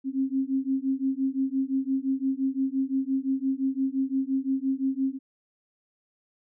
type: beating tone pair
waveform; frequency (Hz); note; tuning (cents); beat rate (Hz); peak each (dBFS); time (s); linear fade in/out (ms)
sine; 264.6 / 270.4; C4 / C#4; +20 / -43; 5.8; -27; 0.04-5.19; 50
effects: none